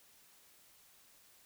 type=silence; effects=white hiss -64 dBFS RMS until 1.45 s